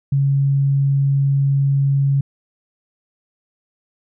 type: tone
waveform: sine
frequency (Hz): 138.59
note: C#3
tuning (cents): 0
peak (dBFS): -13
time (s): 0.12-2.21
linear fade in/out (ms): 5
effects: none